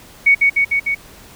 sine tone with echo, 2231 Hz, C#7, 11 cents sharp, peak -7 dBFS, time 0.26-0.35 s, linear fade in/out 10 ms, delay 150 ms, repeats 4, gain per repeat -2 dB, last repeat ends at 0.95 s, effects pink hiss -42 dBFS RMS until 1.35 s

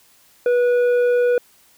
sine tone with tanh clipping, 487.9 Hz, B4, 21 cents flat, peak -15 dBFS, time 0.46-1.38 s, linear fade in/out 2 ms, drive 7 dB, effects white hiss -54 dBFS RMS until 1.77 s

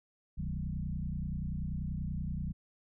sine tone with frequency modulation, 110 Hz, A2, in tune, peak -33 dBFS, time 0.37-2.53 s, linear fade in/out 20 ms, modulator 30.4 Hz, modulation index 2.8, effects none

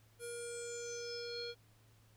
square tone with low-pass filter sweep, 474.2 Hz, A#4, 30 cents sharp, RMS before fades -44 dBFS, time 0.19-1.55 s, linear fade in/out 50 ms, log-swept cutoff 11000 to 3800 Hz, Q 9.4, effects added 110 Hz sine -65 dBFS peak until 2.16 s + pink hiss -70 dBFS RMS until 2.16 s

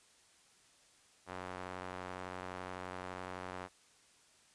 sawtooth tone with band-pass filter, 91.8 Hz, F#2, 13 cents flat, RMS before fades -45 dBFS, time 1.26-3.69 s, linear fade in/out 50 ms, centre 1100 Hz, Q 0.89, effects white hiss -66 dBFS RMS until 4.54 s + resampled to 22050 Hz

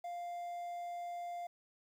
triangle tone with quantisation, 698.5 Hz, F5, in tune, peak -38 dBFS, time 0.04-1.47 s, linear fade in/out 5 ms, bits 11, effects none

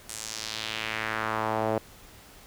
sawtooth tone with band-pass filter sweep, 110 Hz, A2, in tune, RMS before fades -31 dBFS, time 0.09-1.78 s, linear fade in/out 0 ms, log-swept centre 8800 to 570 Hz, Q 1.8, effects pink hiss -51 dBFS RMS until 2.46 s

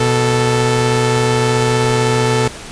sawtooth tone pair together, 123.47 / 440 Hz, B2 / A4, 0 / 0 cents, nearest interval octave + minor seventh, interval 2200 cents, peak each -11 dBFS, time 0-2.48 s, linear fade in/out 5 ms, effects pink hiss -31 dBFS RMS until 2.71 s + resampled to 22050 Hz

